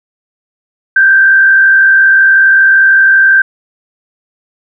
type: tone with frequency modulation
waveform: sine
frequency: 1568 Hz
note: G6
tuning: in tune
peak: -3 dBFS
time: 0.96-3.42 s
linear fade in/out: 5 ms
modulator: 52.7 Hz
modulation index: 0.62
effects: none